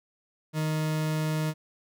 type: tone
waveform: 40% pulse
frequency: 155.56 Hz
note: D#3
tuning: in tune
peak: -25 dBFS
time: 0.53-1.54 s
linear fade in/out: 50 ms
effects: none